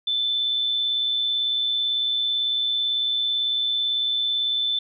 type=tone with amplitude modulation; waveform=sine; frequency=3520 Hz; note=A7; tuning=in tune; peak=-19 dBFS; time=0.07-4.79 s; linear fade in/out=5 ms; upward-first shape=sine; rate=118 Hz; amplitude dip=35%; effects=none